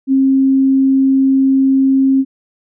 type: tone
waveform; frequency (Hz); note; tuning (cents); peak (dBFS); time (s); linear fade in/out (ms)
sine; 268; C4; +42; -8; 0.07-2.25; 50
effects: none